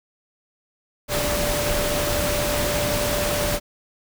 sine tone in noise, 587.3 Hz, D5, in tune, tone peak -25 dBFS, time 1.08-3.6 s, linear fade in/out 50 ms, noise pink, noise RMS -24 dBFS, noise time 1.08-3.6 s, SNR -4 dB, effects none

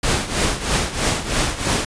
pink noise with tremolo, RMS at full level -17 dBFS, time 0.03-1.85 s, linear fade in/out 5 ms, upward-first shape triangle, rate 3.1 Hz, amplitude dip 80%, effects resampled to 22050 Hz

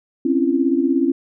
sine tone cluster, 262.3 / 278.9 / 336.5 Hz, C4 / C#4 / E4, +4 / +11 / +36 cents, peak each -19 dBFS, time 0.25-1.12 s, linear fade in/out 5 ms, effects none

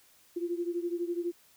sine beating tone pair, 342.8 / 354.8 Hz, F4 / F4, -32 / +27 cents, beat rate 12 Hz, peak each -32 / -35 dBFS, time 0.36-1.32 s, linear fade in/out 10 ms, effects white hiss -62 dBFS RMS until 1.56 s

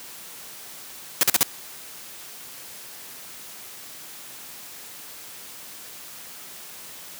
white noise bursts, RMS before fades -17 dBFS, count 4, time 1.21-1.43 s, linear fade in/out 0 ms, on 22 ms, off 44 ms, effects white hiss -41 dBFS RMS until 7.19 s + high-pass 100 Hz 12 dB/octave

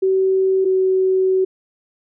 sine tone pair in turn, 380.6 / 376.7 Hz, F#4 / F#4, +49 / +31 cents, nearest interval unison, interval 18 cents, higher first, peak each -13 dBFS, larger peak neither, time 0.02-0.65 / 0.65-1.45 s, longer second, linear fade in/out 10 ms, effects none

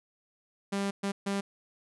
sawtooth tone bursts at uneven times, 198.5 Hz, G3, 22 cents sharp, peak -25 dBFS, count 3, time 0.72-0.91 / 1.03-1.12 / 1.26-1.41 s, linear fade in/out 10 ms, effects resampled to 24000 Hz

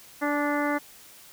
harmonic tone with a mistuned harmonic, 292 Hz, D4, 10 cents flat, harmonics 1 / 2 / 3 / 4 / 5 / 6 / 7, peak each -27 / -30 / -32 / -33 / -34 / -35 / -35 dBFS, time 0.21-0.79 s, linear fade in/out 20 ms, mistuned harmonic 3, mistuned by -18 cents, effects white hiss -50 dBFS RMS until 1.32 s

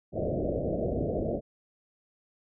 white low-pass noise, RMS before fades -30 dBFS, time 0.12-1.41 s, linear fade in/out 50 ms, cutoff 670 Hz, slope 96 dB/octave, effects none

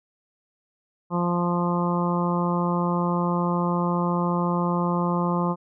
harmonic tone, 174.61 Hz, F3, in tune, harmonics 1 / 2 / 3 / 4 / 5 / 6 / 7, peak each -23 / -30 / -31 / -36 / -31 / -29 / -34 dBFS, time 1.1-5.56 s, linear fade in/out 50 ms, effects none

